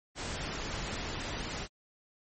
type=noise; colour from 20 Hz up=pink; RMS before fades=-37 dBFS; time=0.15-1.68 s; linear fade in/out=50 ms; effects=MP3 32 kbps

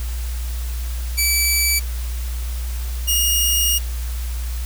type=tone pair in turn; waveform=10% pulse; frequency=2305 / 2856 Hz; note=D7 / F7; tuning=-33 / +38 cents; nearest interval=major third; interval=371 cents; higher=second; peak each=-7 dBFS; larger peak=neither; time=1.17-1.8 / 3.07-3.79 s; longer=second; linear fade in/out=20 ms; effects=added 60 Hz sine -22 dBFS peak until 4.65 s + white hiss -37 dBFS RMS until 4.65 s

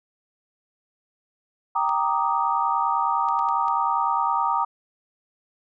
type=chord; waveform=sine; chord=Eb major seventh; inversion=first; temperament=equal; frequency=784 / 932.3 / 1174.7 / 1244.5 Hz; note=G5 / Bb5 / D6 / Eb6; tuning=0 / 0 / 0 / 0 cents; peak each=-27 / -23 / -27 / -26 dBFS; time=1.75-4.65 s; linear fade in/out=10 ms
type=clicks; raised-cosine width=0.2 ms; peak=-26 dBFS; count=5; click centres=1.892 / 3.287 / 3.391 / 3.488 / 3.682 s
effects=none

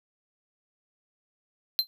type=tone with exponential decay; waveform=square; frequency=4115 Hz; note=C8; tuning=30 cents flat; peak=-17 dBFS; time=1.79-1.87 s; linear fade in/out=0 ms; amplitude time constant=16 ms; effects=none

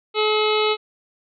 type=harmonic tone; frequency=428.2 Hz; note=A4; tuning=47 cents flat; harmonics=1 / 2 / 3 / 5 / 6 / 7 / 8 / 9 / 10; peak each=-19 / -27 / -25 / -29 / -29 / -29 / -33 / -28 / -34 dBFS; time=0.14-0.77 s; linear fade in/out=50 ms; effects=none

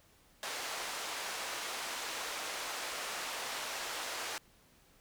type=band-pass noise; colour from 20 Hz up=pink; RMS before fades=-40 dBFS; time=0.43-4.38 s; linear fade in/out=0 ms; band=670 to 8700 Hz; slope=12 dB/octave; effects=pink hiss -65 dBFS RMS until 5 s

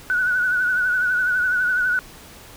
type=tone with vibrato; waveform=sine; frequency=1480 Hz; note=F#6; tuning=in tune; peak=-17 dBFS; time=0.1-1.99 s; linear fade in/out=0 ms; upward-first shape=triangle; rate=12 Hz; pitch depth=60 cents each way; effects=pink hiss -43 dBFS RMS until 2.56 s

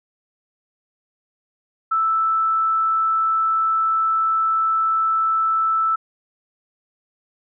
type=tone; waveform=sine; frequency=1318.5 Hz; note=E6; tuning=in tune; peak=-16 dBFS; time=1.91-5.96 s; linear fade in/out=10 ms; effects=none

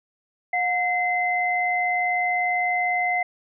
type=tone pair together; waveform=sine; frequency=721.3 / 2059 Hz; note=F#5 / C7; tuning=-44 / -28 cents; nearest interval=octave + tritone; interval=1816 cents; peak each=-23 / -23 dBFS; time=0.53-3.23 s; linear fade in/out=5 ms; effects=none

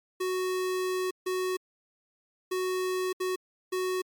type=tone bursts at uneven times; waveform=square; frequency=370 Hz; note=F#4; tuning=in tune; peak=-28 dBFS; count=5; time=0.2-1.11 / 1.26-1.57 / 2.51-3.13 / 3.2-3.36 / 3.72-4.02 s; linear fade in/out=10 ms; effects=MP3 96 kbps

